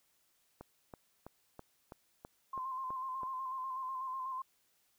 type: click train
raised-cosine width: 1 ms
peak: -33 dBFS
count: 9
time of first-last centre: 0.61-3.233 s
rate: 3.05 Hz
type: tone with vibrato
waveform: sine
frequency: 1045 Hz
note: C6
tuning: 2 cents flat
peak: -37 dBFS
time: 2.53-4.42 s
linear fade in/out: 5 ms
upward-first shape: square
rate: 8.1 Hz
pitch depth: 32 cents each way
effects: white hiss -74 dBFS RMS until 4.98 s